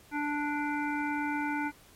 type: harmonic tone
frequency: 293.7 Hz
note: D4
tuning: in tune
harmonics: 1 / 3 / 5 / 7 / 8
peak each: -32 / -34 / -36 / -41 / -42 dBFS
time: 0.11-1.72 s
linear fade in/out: 50 ms
effects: pink hiss -57 dBFS RMS until 1.95 s + MP3 64 kbps